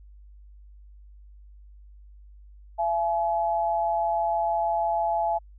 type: tone pair together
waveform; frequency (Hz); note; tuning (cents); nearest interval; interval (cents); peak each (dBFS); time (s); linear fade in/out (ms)
sine; 676.2 / 850; E5 / G#5; +44 / +40; major third; 396; -25; 2.78-5.39; 20
effects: added 50 Hz sine -46 dBFS peak until 5.58 s